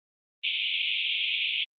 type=band-pass noise; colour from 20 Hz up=white; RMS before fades=-28 dBFS; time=0.43-1.65 s; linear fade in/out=20 ms; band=2300 to 3500 Hz; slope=96 dB/octave; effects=Opus 24 kbps